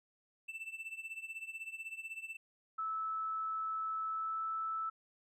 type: tone with tremolo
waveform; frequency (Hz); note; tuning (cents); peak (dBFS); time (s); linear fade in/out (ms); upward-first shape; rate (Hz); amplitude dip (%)
triangle; 2660; E7; +15; -37; 0.48-2.37; 10; triangle; 16; 90
type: tone with pitch glide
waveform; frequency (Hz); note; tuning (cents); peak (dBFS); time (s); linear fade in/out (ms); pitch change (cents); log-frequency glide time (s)
sine; 1307 to 1314.6; E6 to E6; -15 to -5; -35; 2.78-4.9; 10; +10; 4.07-4.43
effects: none

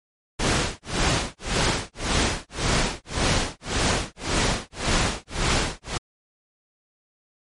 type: noise with tremolo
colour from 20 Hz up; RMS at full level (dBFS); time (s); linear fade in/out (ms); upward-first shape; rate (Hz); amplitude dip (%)
pink; -20; 0.39-5.98; 10; sine; 1.8; 100
effects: low-pass 8000 Hz 12 dB/octave + MP3 48 kbps

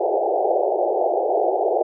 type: band-pass noise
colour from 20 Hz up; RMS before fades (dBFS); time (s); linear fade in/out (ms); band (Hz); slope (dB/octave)
white; -20; 0-1.83; 10; 350 to 800; 96
effects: none

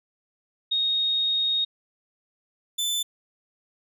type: tone pair in turn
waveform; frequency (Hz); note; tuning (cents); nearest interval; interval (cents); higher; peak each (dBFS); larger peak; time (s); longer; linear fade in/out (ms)
sine / sawtooth; 3729 / 3520; A#7 / A7; 0 / 0; minor second; 100; first; -21; neither; 0.71-1.65 / 2.78-3.03; first; 10
effects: none

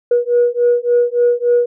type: beating tone pair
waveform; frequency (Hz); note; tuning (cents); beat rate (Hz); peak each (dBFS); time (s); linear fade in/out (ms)
sine; 480.6 / 484.1; B4 / B4; -47 / -35; 3.5; -13; 0.11-1.66; 5
effects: tanh soft clip ceiling -5 dBFS

